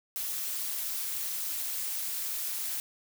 blue noise with amplitude modulation, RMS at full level -31 dBFS, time 0.16-2.8 s, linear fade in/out 0 ms, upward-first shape sine, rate 223 Hz, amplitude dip 65%, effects none

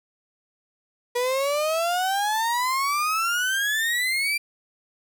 35% pulse exponential sweep, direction up, 481.4 to 2374 Hz, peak -20 dBFS, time 1.15-4.38 s, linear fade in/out 10 ms, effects none

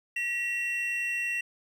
triangle tone pair together, 1925.5 / 2723 Hz, B6 / F7, -44 / -44 cents, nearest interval tritone, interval 600 cents, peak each -31 / -28 dBFS, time 0.16-1.41 s, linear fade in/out 5 ms, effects none

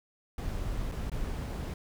brown noise with dropouts, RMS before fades -34 dBFS, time 0.38-1.74 s, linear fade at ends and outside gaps 2 ms, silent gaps 0.916-0.92 / 1.098-1.117 s, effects none

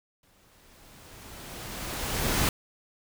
pink noise with exponential growth, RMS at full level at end -24 dBFS, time 0.23-2.49 s, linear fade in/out 2 ms, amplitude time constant 490 ms, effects none

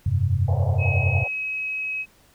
sine chord, F suspended second, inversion none, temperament just, 87.31 / 98.22 / 130.96 Hz, F2 / G2 / C3, 0 / +4 / +2 cents, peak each -24 / -21 / -24 dBFS, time 0.06-1.24 s, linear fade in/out 5 ms
white band-pass noise, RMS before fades -33 dBFS, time 0.48-1.28 s, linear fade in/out 5 ms, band 480 to 770 Hz, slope 48 dB/octave
sine tone, 2552 Hz, D#7, 43 cents sharp, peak -25 dBFS, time 0.78-2.06 s, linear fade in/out 50 ms
effects pink hiss -57 dBFS RMS until 2.34 s

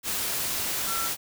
sine tone in noise, 1349 Hz, E6, 40 cents sharp, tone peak -31 dBFS, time 0.86-1.1 s, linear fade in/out 50 ms, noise white, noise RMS -29 dBFS, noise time 0.03-1.17 s, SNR -5 dB, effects none

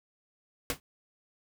pink noise with exponential decay, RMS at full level -26 dBFS, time 0.7-0.8 s, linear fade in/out 1 ms, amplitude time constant 20 ms, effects none

